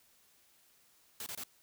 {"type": "noise bursts", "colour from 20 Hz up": "white", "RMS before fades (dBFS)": -42, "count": 3, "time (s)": [1.2, 1.437], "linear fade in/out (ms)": 2, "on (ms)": 63, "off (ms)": 24, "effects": ["white hiss -67 dBFS RMS until 1.62 s"]}